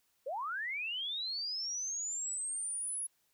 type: linear sweep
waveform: sine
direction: up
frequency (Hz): 483.9 to 10560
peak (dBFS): -35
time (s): 0.26-3.07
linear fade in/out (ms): 10
effects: white hiss -75 dBFS RMS until 3.33 s